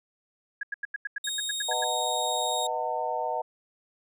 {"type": "tone bursts", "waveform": "sine", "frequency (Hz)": 1660, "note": "G#6", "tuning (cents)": -1, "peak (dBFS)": -28, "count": 12, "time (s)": [0.61, 1.842], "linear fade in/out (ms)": 5, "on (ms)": 22, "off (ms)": 88}
{"type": "tone", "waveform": "25% pulse", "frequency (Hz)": 3729, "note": "A#7", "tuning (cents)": 0, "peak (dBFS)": -26, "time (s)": [1.24, 2.67], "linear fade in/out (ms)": 5}
{"type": "chord", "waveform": "sine", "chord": "B dominant seventh", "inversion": "none", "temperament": "equal with one note detuned", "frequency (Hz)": [493.9, 622.3, 740, 902.1], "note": ["B4", "D#5", "F#5", "A5"], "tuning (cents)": [0, 0, 0, 43], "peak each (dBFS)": [-35, -33, -32, -31], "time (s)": [1.68, 3.42], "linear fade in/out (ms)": 10}
{"effects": []}